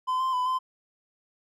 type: tone with pitch steps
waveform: triangle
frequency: 1022 / 1042 / 1002 / 1030 Hz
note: C6 / C6 / B5 / C6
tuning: -41 / -7 / +25 / -28 cents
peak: -22 dBFS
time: 0.07-0.59 s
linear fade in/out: 20 ms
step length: 130 ms
effects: none